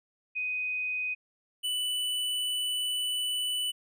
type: tone pair in turn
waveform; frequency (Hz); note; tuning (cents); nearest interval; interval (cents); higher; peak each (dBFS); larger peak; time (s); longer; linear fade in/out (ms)
sine / square; 2500 / 2979; D#7 / F#7; +8 / +11; minor third; 303; second; -29 / -29; neither; 0.35-1.15 / 1.63-3.72; second; 20
effects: none